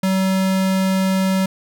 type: tone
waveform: square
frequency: 190 Hz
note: F#3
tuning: 46 cents sharp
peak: -16 dBFS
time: 0.03-1.46 s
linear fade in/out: 5 ms
effects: none